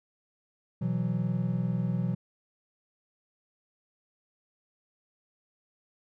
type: chord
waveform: triangle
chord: B suspended fourth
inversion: none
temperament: equal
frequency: 123.47 / 164.81 / 185 Hz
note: B2 / E3 / F#3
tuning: 0 / 0 / 0 cents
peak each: -29 dBFS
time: 0.81-2.15 s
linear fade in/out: 10 ms
effects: none